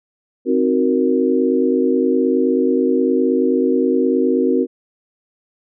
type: chord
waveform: sine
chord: C half-diminished seventh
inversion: none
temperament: equal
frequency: 261.6 / 311.1 / 370 / 466.2 Hz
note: C4 / Eb4 / Gb4 / Bb4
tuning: 0 / 0 / 0 / 0 cents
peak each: -17 / -22 / -18 / -19 dBFS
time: 0.45-4.67 s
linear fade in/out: 50 ms
effects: none